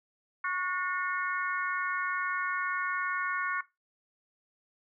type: harmonic tone with a mistuned harmonic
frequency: 362.5 Hz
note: F#4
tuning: 35 cents flat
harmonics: 3 / 4 / 5 / 6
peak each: -33 / -33 / -37 / -39 dBFS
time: 0.44-3.61 s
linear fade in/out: 5 ms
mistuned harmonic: 3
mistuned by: +35 cents
effects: noise-tail reverb RT60 0.2 s tail -17 dB re dry